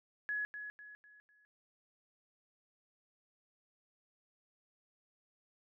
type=tone with echo; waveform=sine; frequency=1688 Hz; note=G#6; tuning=28 cents sharp; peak=-34 dBFS; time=0.29-0.45 s; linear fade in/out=0 ms; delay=250 ms; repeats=4; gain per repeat=-8 dB; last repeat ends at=1.45 s; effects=none